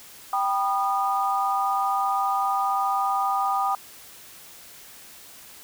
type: chord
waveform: sine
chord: G augmented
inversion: none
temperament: just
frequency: 784 / 980 / 1225 Hz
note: G5 / B5 / D#6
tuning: 0 / -14 / -27 cents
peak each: -24 / -29 / -25 dBFS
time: 0.33-3.75 s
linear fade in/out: 2 ms
effects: white hiss -46 dBFS RMS until 5.63 s